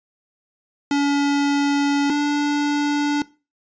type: tone pair in turn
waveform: square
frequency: 284.4 / 291.4 Hz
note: C#4 / D4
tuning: +45 / -13 cents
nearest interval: unison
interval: 42 cents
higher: second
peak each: -17 / -18 dBFS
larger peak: first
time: 0.91-2.1 / 2.1-3.22 s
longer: first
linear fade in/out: 2 ms
effects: noise-tail reverb RT60 0.3 s tail -19 dB re dry + resampled to 16000 Hz